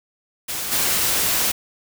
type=noise with level steps; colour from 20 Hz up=white; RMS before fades=-27 / -20 dBFS; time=0.48-1.52 s; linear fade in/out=10 ms; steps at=0.71 s; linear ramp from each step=20 ms; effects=none